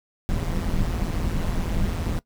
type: noise with amplitude modulation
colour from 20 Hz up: brown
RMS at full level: -21 dBFS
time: 0.29-2.19 s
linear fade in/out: 0 ms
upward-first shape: sine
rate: 167 Hz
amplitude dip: 75%
effects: noise-tail reverb RT60 0.1 s tail -19 dB re dry